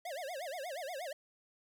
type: tone with vibrato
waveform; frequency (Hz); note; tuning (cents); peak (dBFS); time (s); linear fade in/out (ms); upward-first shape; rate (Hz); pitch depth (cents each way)
square; 622; D#5; -1; -40; 0.05-1.13; 5; sine; 8.4; 290
effects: none

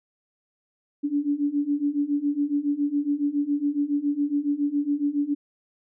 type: beating tone pair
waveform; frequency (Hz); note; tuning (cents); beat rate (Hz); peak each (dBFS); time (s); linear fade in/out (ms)
sine; 284.6 / 291.8; C#4 / D4; +46 / -11; 7.2; -26 / -24; 1.03-5.35; 20
effects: none

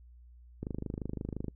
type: click train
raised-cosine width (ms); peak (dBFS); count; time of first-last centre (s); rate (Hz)
3; -23; 23; 0.63-1.483; 25.8
effects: noise-tail reverb RT60 0.1 s tail -25 dB re dry + added 60 Hz sine -52 dBFS peak until 1.55 s

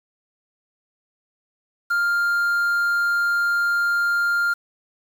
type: tone with quantisation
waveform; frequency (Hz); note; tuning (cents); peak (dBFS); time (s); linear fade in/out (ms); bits
triangle; 1400; F6; +4; -16; 1.9-4.54; 10; 7
effects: none

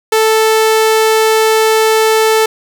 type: tone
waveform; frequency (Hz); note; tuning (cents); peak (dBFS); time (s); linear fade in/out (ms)
sawtooth; 440; A4; 0; -4; 0.12-2.46; 5
effects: none

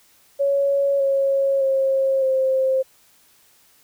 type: tone with pitch steps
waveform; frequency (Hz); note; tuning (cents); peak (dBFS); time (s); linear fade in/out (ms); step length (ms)
sine; 558 / 547.5 / 537.1 / 527; C#5 / C#5 / C5 / C5; +11 / -22 / +45 / +12; -16; 0.39-2.83; 20; 610
effects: white hiss -56 dBFS RMS until 3.83 s

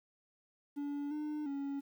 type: tone with pitch steps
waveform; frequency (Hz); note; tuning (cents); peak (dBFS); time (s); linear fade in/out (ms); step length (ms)
triangle; 287 / 301.1 / 279.3; D4 / D4 / C#4; -40 / +43 / +13; -34; 0.76-1.81; 20; 350
effects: 11-bit

